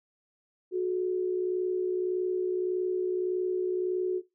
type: tone pair together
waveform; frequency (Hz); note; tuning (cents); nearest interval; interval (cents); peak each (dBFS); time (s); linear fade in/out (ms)
sine; 366.1 / 427.8; F#4 / A4; -18 / -49; minor third; 269; -26 / -35; 0.71-4.22; 50
effects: noise-tail reverb RT60 0.2 s tail -18 dB re dry